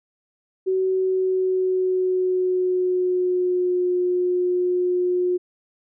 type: tone with pitch glide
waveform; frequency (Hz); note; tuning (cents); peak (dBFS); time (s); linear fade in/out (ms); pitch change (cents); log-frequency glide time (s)
sine; 376.6 to 359.8; F#4 to F#4; +31 to -48; -18; 0.66-5.38; 20; -79; 0.88-3.86
effects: none